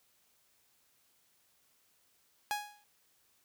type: tone with exponential decay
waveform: sawtooth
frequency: 830.6 Hz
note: G#5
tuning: in tune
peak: -26 dBFS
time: 2.51-2.84 s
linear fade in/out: 0 ms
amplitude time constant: 71 ms
effects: white hiss -71 dBFS RMS until 3.44 s